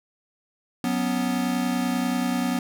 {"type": "chord", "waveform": "square", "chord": "F# suspended fourth", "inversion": "none", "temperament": "equal", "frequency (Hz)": [185, 246.9, 277.2], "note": ["F#3", "B3", "C#4"], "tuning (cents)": [0, 0, 0], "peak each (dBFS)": [-30, -25, -31], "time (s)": [0.84, 2.59], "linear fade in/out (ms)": 2, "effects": []}